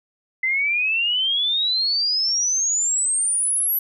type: exponential sweep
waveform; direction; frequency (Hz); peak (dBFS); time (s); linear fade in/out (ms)
sine; up; 2034 to 11900; -18; 0.43-3.79; 5
effects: none